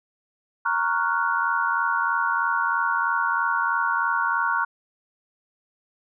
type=chord; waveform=sine; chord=Gb major seventh; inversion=first; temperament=equal; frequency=932.3 / 1108.7 / 1396.9 / 1480 Hz; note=Bb5 / Db6 / F6 / Gb6; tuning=0 / 0 / 0 / 0 cents; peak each=-26 / -26 / -26 / -26 dBFS; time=0.65-4.65 s; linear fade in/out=10 ms; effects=none